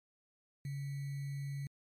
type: tone with sample-and-hold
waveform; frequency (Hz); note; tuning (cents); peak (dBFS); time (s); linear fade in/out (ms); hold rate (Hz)
sine; 140; C#3; +18; -37; 0.65-1.67; 2; 2100
effects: MP3 64 kbps